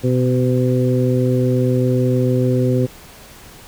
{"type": "harmonic tone with a mistuned harmonic", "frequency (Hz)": 126.7, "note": "B2", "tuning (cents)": 45, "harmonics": [1, 2, 3, 4], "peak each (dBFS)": [-16, -19, -21, -22], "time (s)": [0.03, 2.87], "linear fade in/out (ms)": 20, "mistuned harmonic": 1, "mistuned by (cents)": -24, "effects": ["pink hiss -41 dBFS RMS until 3.67 s"]}